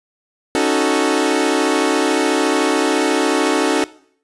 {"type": "chord", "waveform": "sawtooth", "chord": "D# half-diminished seventh", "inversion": "third", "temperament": "equal", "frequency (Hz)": [277.2, 311.1, 370, 440], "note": ["C#4", "D#4", "F#4", "A4"], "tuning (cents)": [0, 0, 0, 0], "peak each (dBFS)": -16, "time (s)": [0.55, 3.84], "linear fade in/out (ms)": 0, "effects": ["noise-tail reverb RT60 0.6 s tail -20 dB re dry", "resampled to 24000 Hz"]}